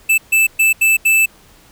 square tone bursts at uneven times, 2637 Hz, E7, in tune, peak -10 dBFS, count 5, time 0.09-0.18 / 0.32-0.47 / 0.59-0.73 / 0.81-0.97 / 1.05-1.26 s, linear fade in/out 10 ms, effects pink hiss -47 dBFS RMS until 1.71 s

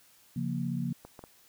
sine chord, Bb minor, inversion first, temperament equal, 138.59 / 174.61 / 233.1 Hz, Db3 / F3 / Bb3, 0 / 0 / 0 cents, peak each -34 dBFS, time 0.36-0.93 s, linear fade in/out 5 ms
clicks, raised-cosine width 1 ms, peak -31 dBFS, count 3, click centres 1.05 / 1.192 / 1.239 s
effects white hiss -61 dBFS RMS until 1.48 s

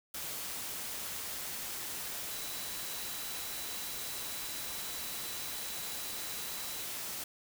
sine tone in noise, 3951 Hz, B7, in tune, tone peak -48 dBFS, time 2.31-6.84 s, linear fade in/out 5 ms, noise white, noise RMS -40 dBFS, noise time 0.14-7.24 s, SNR -11 dB, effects none

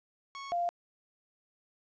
sawtooth / sine tone pair in turn, 1104 / 695.5 Hz, C#6 / F5, -7 / -7 cents, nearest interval minor sixth, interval 800 cents, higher first, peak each -37 / -28 dBFS, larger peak second, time 0.35-0.52 / 0.52-0.69 s, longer neither, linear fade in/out 0 ms, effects resampled to 16000 Hz + 11-bit

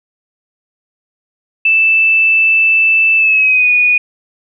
sine tone with pitch glide, 2642 to 2465 Hz, E7 to D#7, +3 to -17 cents, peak -7 dBFS, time 1.65-3.98 s, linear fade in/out 5 ms, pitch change -120 cents, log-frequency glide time 3.17-3.71 s, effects none

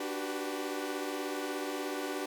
sawtooth chord, G major seventh, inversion second, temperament equal with one note detuned, 293.7 / 370 / 386.6 / 493.9 Hz, D4 / F#4 / G4 / B4, 0 / 0 / -24 / 0 cents, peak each -34 / -37 / -36 / -38 dBFS, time 0-2.26 s, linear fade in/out 5 ms, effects none

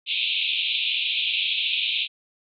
white band-pass noise, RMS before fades -25 dBFS, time 0.06-2.08 s, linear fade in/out 50 ms, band 2400 to 3800 Hz, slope 96 dB/octave, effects none

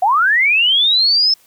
sine linear sweep, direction up, 698.5 to 5300 Hz, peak -10 dBFS, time 0.02-1.34 s, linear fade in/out 5 ms, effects white hiss -52 dBFS RMS until 1.46 s

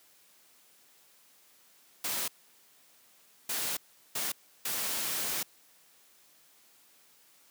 white noise bursts at uneven times, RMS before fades -33 dBFS, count 4, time 2.04-2.28 / 3.49-3.77 / 4.15-4.32 / 4.65-5.43 s, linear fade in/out 5 ms, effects white hiss -62 dBFS RMS until 7.5 s + high-pass 150 Hz 12 dB/octave

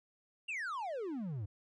triangle exponential sweep, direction down, 2851 to 93.4 Hz, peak -35 dBFS, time 0.48-1.46 s, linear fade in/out 10 ms, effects resampled to 22050 Hz

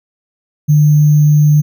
sine tone with sample-and-hold, 149.4 Hz, D3, 30 cents sharp, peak -5 dBFS, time 0.68-1.62 s, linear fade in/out 20 ms, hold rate 6300 Hz, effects none

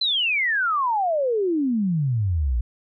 sine exponential sweep, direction down, 4138 to 55 Hz, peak -19 dBFS, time 0.01-2.61 s, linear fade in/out 5 ms, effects none

